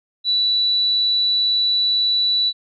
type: tone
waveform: sine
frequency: 3951 Hz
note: B7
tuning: in tune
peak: -15 dBFS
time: 0.24-2.53 s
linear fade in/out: 50 ms
effects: none